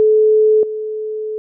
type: tone with level steps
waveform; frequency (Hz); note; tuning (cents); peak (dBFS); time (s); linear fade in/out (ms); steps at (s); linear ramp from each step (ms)
sine; 431.5; A4; -34; -8 / -20; 0-1.38; 0; 0.63; 2
effects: none